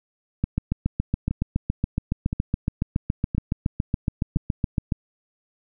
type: two click trains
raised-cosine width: 5 ms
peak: -13 / -9 dBFS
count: 4 / 33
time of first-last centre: 1.31-4.368 / 0.44-4.922 s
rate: 0.981 / 7.14 Hz
effects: none